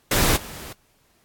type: noise with level steps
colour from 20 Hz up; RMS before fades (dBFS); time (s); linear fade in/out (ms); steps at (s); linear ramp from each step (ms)
pink; -19 / -37; 0.11-0.73; 5; 0.36; 10
effects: pink hiss -62 dBFS RMS until 1.24 s + AAC 64 kbps